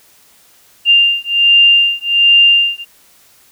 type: beating tone pair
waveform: sine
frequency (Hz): 2794 / 2795.3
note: F7 / F7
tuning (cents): 0 / +1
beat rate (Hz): 1.3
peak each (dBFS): -10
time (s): 0.85-2.85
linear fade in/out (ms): 50
effects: white hiss -48 dBFS RMS until 3.51 s